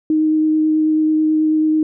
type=tone with vibrato; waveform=sine; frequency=311.1 Hz; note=D#4; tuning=in tune; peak=-12 dBFS; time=0.1-1.83 s; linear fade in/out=2 ms; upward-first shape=sine; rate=9.2 Hz; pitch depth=9 cents each way; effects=none